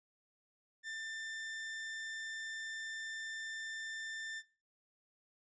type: tone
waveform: 40% pulse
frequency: 1785 Hz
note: A6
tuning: 24 cents sharp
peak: -40 dBFS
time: 0.83-4.43 s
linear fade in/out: 50 ms
effects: noise-tail reverb RT60 0.3 s tail -19 dB re dry + resampled to 16000 Hz